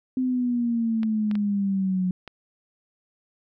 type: exponential sweep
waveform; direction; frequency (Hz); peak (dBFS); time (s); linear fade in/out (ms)
sine; down; 259 to 181.5; -21; 0.17-2.11; 2
type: clicks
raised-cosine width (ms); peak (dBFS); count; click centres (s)
0.3; -22; 4; 1.032 / 1.313 / 1.354 / 2.277
effects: none